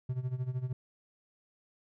triangle tone with tremolo, 127.2 Hz, C3, 48 cents flat, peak -27 dBFS, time 0.09-0.73 s, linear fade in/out 5 ms, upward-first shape sine, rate 13 Hz, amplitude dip 80%, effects none

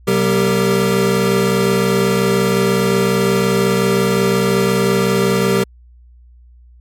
square tone cluster, 130.4 / 190.4 / 238.4 / 394.3 / 459.9 Hz, C3 / F#3 / A#3 / G4 / A#4, -5 / +50 / +39 / +10 / -23 cents, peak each -22 / -18 / -26 / -18 / -19 dBFS, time 0.07-5.64 s, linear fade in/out 10 ms, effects added 60 Hz sine -41 dBFS peak until 6.8 s + MP3 64 kbps

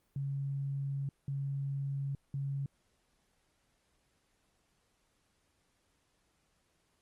sine tone bursts at uneven times, 138.59 Hz, C#3, in tune, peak -33 dBFS, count 3, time 0.16-1.09 / 1.28-2.15 / 2.34-2.66 s, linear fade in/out 2 ms, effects pink hiss -75 dBFS RMS until 7.01 s + Opus 32 kbps

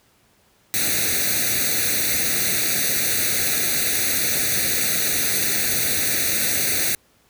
white noise with comb filter, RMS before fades -21 dBFS, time 0.74-6.95 s, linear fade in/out 0 ms, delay 0.48 ms, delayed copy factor +1, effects pink hiss -59 dBFS RMS until 7.29 s + high-pass 60 Hz 12 dB/octave

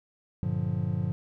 triangle chord, G minor seventh, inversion none, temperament just, 98 / 117.6 / 147 / 176.4 Hz, G2 / Bb2 / D3 / F3, 0 / +16 / +2 / +18 cents, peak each -30 dBFS, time 0.43-1.12 s, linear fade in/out 0 ms, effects none

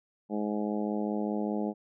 harmonic tone, 105 Hz, G#2, 19 cents sharp, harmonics 2 / 3 / 4 / 5 / 6 / 7 / 8, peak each -31 / -35 / -37 / -39 / -41 / -42 / -43 dBFS, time 0.29-1.74 s, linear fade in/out 50 ms, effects none

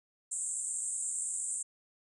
pink band-pass noise, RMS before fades -36 dBFS, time 0.31-1.63 s, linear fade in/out 10 ms, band 7400 to 9000 Hz, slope 96 dB/octave, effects none

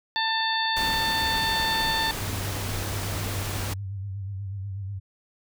harmonic tone, 892 Hz, A5, 23 cents sharp, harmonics 1 / 2 / 3 / 4 / 5, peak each -27 / -28 / -38 / -29 / -31 dBFS, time 0.16-2.11 s, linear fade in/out 0 ms
pink noise, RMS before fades -32 dBFS, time 0.76-3.74 s, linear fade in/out 10 ms
sine tone with vibrato, 98 Hz, G2, in tune, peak -30 dBFS, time 2.2-5 s, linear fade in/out 20 ms, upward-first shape sine, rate 8.2 Hz, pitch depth 67 cents each way
effects none

